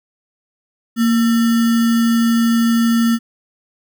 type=tone with sample-and-hold; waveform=sine; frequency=231.4 Hz; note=A#3; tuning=13 cents flat; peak=-11 dBFS; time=0.96-3.19 s; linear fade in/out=50 ms; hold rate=1575 Hz; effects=none